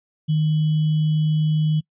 sine tone with sample-and-hold, 154.6 Hz, D#3, 11 cents flat, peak -16 dBFS, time 0.28-1.81 s, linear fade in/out 20 ms, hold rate 3150 Hz, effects noise-tail reverb RT60 0.1 s tail -26 dB re dry + resampled to 8000 Hz

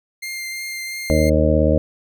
sawtooth tone with vibrato, 2104 Hz, C7, 9 cents sharp, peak -23 dBFS, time 0.22-1.3 s, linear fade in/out 10 ms, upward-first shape triangle, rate 2.9 Hz, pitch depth 12 cents each way
harmonic tone, 77.2 Hz, D#2, 13 cents flat, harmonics 1 / 2 / 3 / 4 / 6 / 7 / 8, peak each -18 / -22 / -22 / -21 / -23 / -19 / -22 dBFS, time 1.1-1.78 s, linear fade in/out 0 ms
effects none

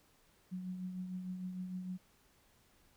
sine tone with tremolo, 183.5 Hz, F#3, 14 cents flat, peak -37 dBFS, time 0.51-1.98 s, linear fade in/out 20 ms, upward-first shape triangle, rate 6.6 Hz, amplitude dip 50%, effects pink hiss -69 dBFS RMS until 2.96 s

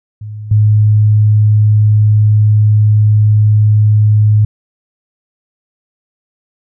sine tone with level steps, 106.2 Hz, G#2, 39 cents sharp, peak -22 / -5 dBFS, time 0.21-4.45 s, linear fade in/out 5 ms, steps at 0.51 s, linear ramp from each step 5 ms, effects none

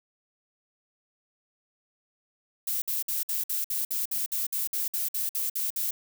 violet noise bursts, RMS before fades -29 dBFS, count 16, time 2.67-5.91 s, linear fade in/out 5 ms, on 150 ms, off 56 ms, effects none

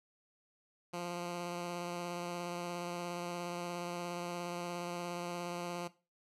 10% pulse tone with vibrato, 174.61 Hz, F3, in tune, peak -30 dBFS, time 0.93-5.88 s, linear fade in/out 10 ms, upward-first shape square, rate 17 Hz, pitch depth 12 cents each way, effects noise-tail reverb RT60 0.3 s tail -17 dB re dry + low-pass 11000 Hz 12 dB/octave

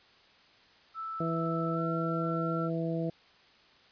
sine tone with pitch glide, 1318.5 to 1350.9 Hz, E6 to E6, 0 to +42 cents, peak -35 dBFS, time 0.94-2.7 s, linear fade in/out 50 ms, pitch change +42 cents, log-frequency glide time 1.74-1.79 s
harmonic tone, 164.81 Hz, E3, in tune, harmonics 1 / 2 / 3 / 4, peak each -32 / -35 / -37 / -38 dBFS, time 1.2-3.1 s, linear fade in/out 5 ms
effects white hiss -60 dBFS RMS until 3.91 s + resampled to 11025 Hz

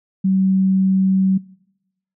sine tone, 190.4 Hz, F#3, 50 cents sharp, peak -13 dBFS, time 0.24-1.38 s, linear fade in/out 10 ms, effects noise-tail reverb RT60 0.9 s tail -22 dB re dry

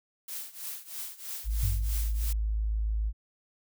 blue noise with tremolo, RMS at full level -36 dBFS, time 0.28-2.33 s, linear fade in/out 5 ms, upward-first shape triangle, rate 3.1 Hz, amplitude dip 90%
sine tone, 53.6 Hz, A1, 45 cents flat, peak -26 dBFS, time 1.44-3.13 s, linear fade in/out 50 ms
sine tone with exponential decay, 98 Hz, G2, in tune, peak -24 dBFS, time 1.63-2.07 s, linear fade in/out 5 ms, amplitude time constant 95 ms
effects none

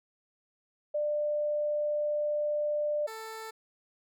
sine / 15% pulse tone pair in turn, 595 / 442.9 Hz, D5 / A4, +22 / +11 cents, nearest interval perfect fourth, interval 511 cents, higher first, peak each -27 / -33 dBFS, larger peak first, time 0.94-3.07 / 3.07-3.51 s, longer first, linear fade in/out 10 ms, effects none

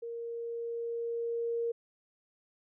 sine tone with level ramp, 466.3 Hz, A#4, 1 cent sharp, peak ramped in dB -37 to -29 dBFS, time 0.02-1.72 s, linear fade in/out 10 ms, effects none

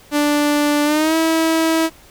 sawtooth tone with pitch glide, 293.7 to 324 Hz, D4 to E4, 0 to -30 cents, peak -10 dBFS, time 0.11-1.9 s, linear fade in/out 50 ms, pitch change +170 cents, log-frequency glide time 0.84-1.16 s, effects pink hiss -46 dBFS RMS until 2.1 s

